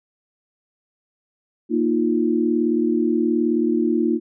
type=chord; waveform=sine; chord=Bb suspended fourth; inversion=none; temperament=just; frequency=233.1 / 310.8 / 349.6 Hz; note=Bb3 / Eb4 / F4; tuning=0 / -2 / +2 cents; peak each=-21 dBFS; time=1.69-4.2 s; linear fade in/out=50 ms; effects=none